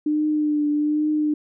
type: tone with vibrato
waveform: sine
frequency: 300 Hz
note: D4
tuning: 37 cents sharp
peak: -18 dBFS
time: 0.06-1.34 s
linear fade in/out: 5 ms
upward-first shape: triangle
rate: 1.2 Hz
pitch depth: 32 cents each way
effects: none